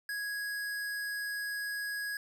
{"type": "tone", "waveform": "square", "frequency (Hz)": 1661.2, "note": "G#6", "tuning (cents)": 0, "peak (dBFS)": -35, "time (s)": [0.09, 2.17], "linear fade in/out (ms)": 2, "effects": []}